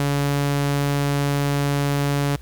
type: tone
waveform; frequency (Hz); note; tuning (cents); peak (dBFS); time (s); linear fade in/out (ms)
sawtooth; 142.2; C#3; +45; -15; 0-2.36; 2
effects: added 60 Hz sine -38 dBFS peak until 2.41 s + pink hiss -52 dBFS RMS until 2.41 s